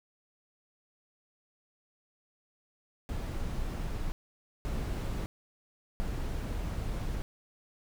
brown noise bursts at uneven times, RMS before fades -34 dBFS, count 3, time 3.09-4.12 / 4.65-5.26 / 6-7.22 s, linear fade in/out 0 ms, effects none

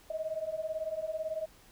sine beating tone pair, 621 / 639 Hz, D#5 / D#5, -3 / +46 cents, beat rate 18 Hz, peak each -37 / -35 dBFS, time 0.1-1.46 s, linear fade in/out 5 ms, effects pink hiss -59 dBFS RMS until 1.71 s

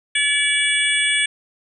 sine tone cluster, 1723 / 2286 / 2892 / 3404 / 8510 Hz, A6 / D7 / F#7 / G#7 / C9, -37 / -47 / -40 / +42 / +28 cents, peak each -23 / -20 / -25 / -22 / -24 dBFS, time 0.15-1.26 s, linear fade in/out 5 ms, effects none

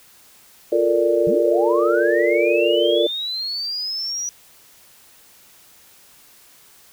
sine chord, Bb major seventh, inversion second, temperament equal, 349.2 / 440 / 466.2 / 587.3 Hz, F4 / A4 / Bb4 / D5, 0 / 0 / 0 / 0 cents, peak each -20 / -23 / -20 / -19 dBFS, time 0.72-3.07 s, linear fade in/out 5 ms
sine linear sweep, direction up, 146.83 to 5860 Hz, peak -23 dBFS, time 1.27-4.29 s, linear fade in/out 0 ms
effects white hiss -50 dBFS RMS until 6.92 s

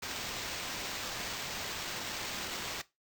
white noise with sample-and-hold, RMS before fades -39 dBFS, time 0.02-2.82 s, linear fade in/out 10 ms, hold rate 11025 Hz, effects noise-tail reverb RT60 0.2 s tail -17 dB re dry

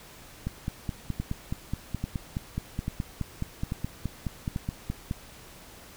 two click trains, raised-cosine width 5 ms, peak -17 / -17 dBFS, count 5 / 23, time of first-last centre 1.2-4.561 / 0.47-5.111 s, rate 1.19 / 4.74 Hz, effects pink hiss -49 dBFS RMS until 5.96 s

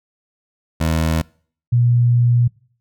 20% pulse / sine tone pair in turn, 80.4 / 120.46 Hz, E2 / B2, -43 / -43 cents, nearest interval perfect fifth, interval 700 cents, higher second, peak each -11 dBFS, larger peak neither, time 0.8-1.22 / 1.72-2.48 s, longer second, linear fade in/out 10 ms, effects noise-tail reverb RT60 0.5 s tail -24 dB re dry

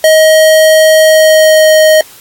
square tone with pitch glide, 630 to 624.9 Hz, D#5 to D#5, +21 to +7 cents, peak -3 dBFS, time 0.04-2.01 s, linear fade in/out 2 ms, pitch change -14 cents, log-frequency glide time 1.05-1.7 s, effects white hiss -36 dBFS RMS until 2.2 s + AAC 64 kbps

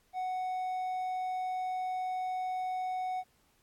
triangle tone, 741 Hz, F#5, 2 cents sharp, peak -30 dBFS, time 0.13-3.24 s, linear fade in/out 50 ms, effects pink hiss -70 dBFS RMS until 3.62 s + AAC 64 kbps

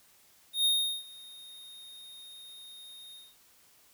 square tone with ADSR envelope, 3705 Hz, A#7, 11 cents flat, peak -23 dBFS, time 0.53-3.36 s, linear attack 120 ms, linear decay 380 ms, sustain -24 dB, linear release 210 ms, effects white hiss -62 dBFS RMS until 3.93 s

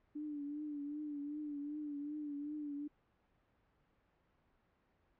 sine tone with vibrato, 293.9 Hz, D4, 1 cent sharp, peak -40 dBFS, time 0.15-2.88 s, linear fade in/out 10 ms, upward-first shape triangle, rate 2.6 Hz, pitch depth 61 cents each way, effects pink hiss -75 dBFS RMS until 5.19 s + low-pass 2000 Hz 12 dB/octave

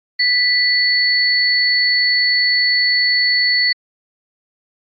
sine tone pair together, 1975.5 / 4435 Hz, B6 / C#8, 0 / 0 cents, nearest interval octave + major second, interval 1400 cents, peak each -15 dBFS, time 0.19-3.73 s, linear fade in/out 10 ms, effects AAC 64 kbps

